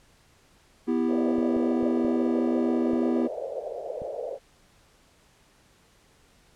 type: chord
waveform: triangle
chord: E minor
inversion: second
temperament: just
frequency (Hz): 247.2 / 329.6 / 395.6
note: B3 / E4 / G4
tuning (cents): +2 / 0 / +16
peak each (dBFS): -23 / -25 / -28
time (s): 0.87-3.28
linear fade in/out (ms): 20
type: band-pass noise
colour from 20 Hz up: pink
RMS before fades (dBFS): -34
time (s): 1.07-4.39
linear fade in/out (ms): 50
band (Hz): 480 to 630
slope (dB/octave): 48
type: clicks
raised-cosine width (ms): 3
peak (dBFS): -27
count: 6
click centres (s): 1.384 / 1.566 / 1.828 / 2.048 / 2.934 / 4.019
effects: pink hiss -60 dBFS RMS until 6.55 s + low-pass 10000 Hz 12 dB/octave